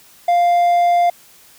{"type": "tone", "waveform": "triangle", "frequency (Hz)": 698.5, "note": "F5", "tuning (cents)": 0, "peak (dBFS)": -9, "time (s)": [0.28, 1.1], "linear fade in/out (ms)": 5, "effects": ["white hiss -47 dBFS RMS until 1.58 s"]}